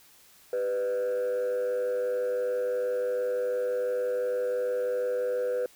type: tone with frequency modulation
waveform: sine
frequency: 497.3 Hz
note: B4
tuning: 12 cents sharp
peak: -23 dBFS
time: 0.53-5.66 s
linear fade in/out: 2 ms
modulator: 106 Hz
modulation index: 0.47
effects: tanh soft clip ceiling -25 dBFS + white hiss -57 dBFS RMS until 5.75 s

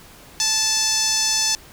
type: tone with band-pass filter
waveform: sawtooth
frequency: 876 Hz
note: A5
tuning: 8 cents flat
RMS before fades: -20 dBFS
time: 0.4-1.55 s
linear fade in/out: 0 ms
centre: 5800 Hz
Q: 3.9
effects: pink hiss -45 dBFS RMS until 1.72 s

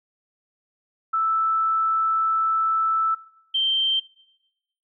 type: tone pair in turn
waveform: sine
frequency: 1318 / 3135 Hz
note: E6 / G7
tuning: -1 / -1 cents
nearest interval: octave + minor third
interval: 1500 cents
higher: second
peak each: -19 dBFS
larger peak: neither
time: 1.13-3.15 / 3.54-4 s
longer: first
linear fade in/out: 10 ms
effects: noise-tail reverb RT60 1.0 s tail -22 dB re dry

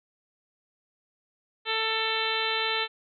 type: harmonic tone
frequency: 444.2 Hz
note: A4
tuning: 16 cents sharp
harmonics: 1 / 2 / 3 / 4 / 5 / 6 / 7 / 8 / 9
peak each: -34 / -34 / -34 / -34 / -34 / -34 / -34 / -34 / -34 dBFS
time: 1.65-2.88 s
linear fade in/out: 50 ms
effects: none

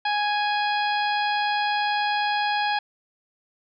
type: harmonic tone with a mistuned harmonic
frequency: 830.6 Hz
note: G#5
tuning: in tune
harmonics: 1 / 2 / 3 / 4 / 5 / 6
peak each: -23 / -28 / -32 / -33 / -36 / -37 dBFS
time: 0.05-2.79 s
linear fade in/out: 5 ms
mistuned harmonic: 6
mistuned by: -23 cents
effects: none

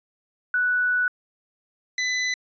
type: tone pair in turn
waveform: sine / sawtooth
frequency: 1480 / 2003 Hz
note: F#6 / B6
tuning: 0 / +24 cents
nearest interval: perfect fourth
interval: 524 cents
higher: second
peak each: -19 dBFS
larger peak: neither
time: 0.54-1.08 / 1.98-2.34 s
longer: first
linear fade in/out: 2 ms
effects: resampled to 16000 Hz

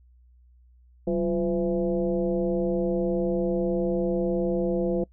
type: tone with frequency modulation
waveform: sine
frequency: 349.2 Hz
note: F4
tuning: in tune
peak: -22 dBFS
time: 1.07-5.04 s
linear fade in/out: 5 ms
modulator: 160 Hz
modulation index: 1.4
effects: noise-tail reverb RT60 0.1 s tail -24 dB re dry + added 61 Hz sine -53 dBFS peak until 5.12 s

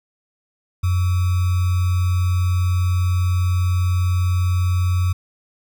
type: tone with sample-and-hold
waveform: sine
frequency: 90 Hz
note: F#2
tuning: 47 cents flat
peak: -15 dBFS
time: 0.83-5.13 s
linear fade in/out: 10 ms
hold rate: 1225 Hz
effects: none

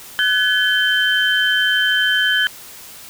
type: tone cluster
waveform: sine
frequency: 1507 / 1699 / 3093 Hz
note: F#6 / G#6 / G7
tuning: +31 / +39 / -24 cents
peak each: -18 dBFS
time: 0.19-2.47 s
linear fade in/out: 0 ms
effects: white hiss -38 dBFS RMS until 3.09 s

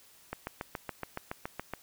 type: click train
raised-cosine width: 0.5 ms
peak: -20 dBFS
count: 11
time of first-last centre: 0.33-1.736 s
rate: 7.11 Hz
effects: white hiss -59 dBFS RMS until 1.82 s

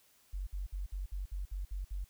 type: tone bursts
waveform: sine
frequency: 47.06 Hz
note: F#1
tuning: 30 cents sharp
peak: -35 dBFS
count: 9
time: 0.33-2.046 s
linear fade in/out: 10 ms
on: 140 ms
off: 57 ms
effects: white hiss -67 dBFS RMS until 2.09 s

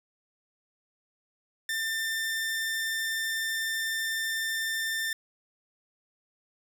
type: tone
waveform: sawtooth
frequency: 1792 Hz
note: A6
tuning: 31 cents sharp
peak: -25 dBFS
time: 1.69-5.13 s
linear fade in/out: 2 ms
effects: none

